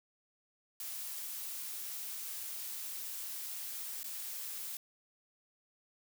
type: noise with dropouts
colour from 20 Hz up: blue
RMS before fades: -42 dBFS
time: 0.8-4.77 s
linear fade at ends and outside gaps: 2 ms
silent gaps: 4.032-4.041 s
effects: none